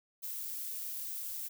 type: noise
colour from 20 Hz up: violet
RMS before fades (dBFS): -40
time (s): 0.22-1.49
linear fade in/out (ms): 20
effects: none